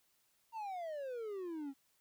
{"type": "exponential sweep", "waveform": "triangle", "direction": "down", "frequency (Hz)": [932.3, 265.2], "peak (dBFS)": -38, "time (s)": [0.52, 1.74], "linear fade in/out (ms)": 50, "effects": ["white hiss -75 dBFS RMS until 2 s"]}